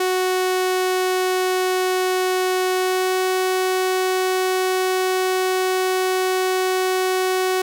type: tone with pitch glide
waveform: sawtooth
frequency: 370 to 372.4 Hz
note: F#4 to F#4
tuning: 0 to +11 cents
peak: -14 dBFS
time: 0-7.62 s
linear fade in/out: 5 ms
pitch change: +11 cents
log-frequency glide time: 2.72-3.17 s
effects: none